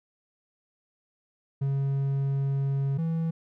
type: tone pair in turn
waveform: triangle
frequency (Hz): 137.7 / 163.75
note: C#3 / E3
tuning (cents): -11 / -11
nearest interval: minor third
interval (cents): 300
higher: second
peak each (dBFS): -22 / -23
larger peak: first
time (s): 1.61-2.98 / 2.98-3.31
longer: first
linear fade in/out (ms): 10
effects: none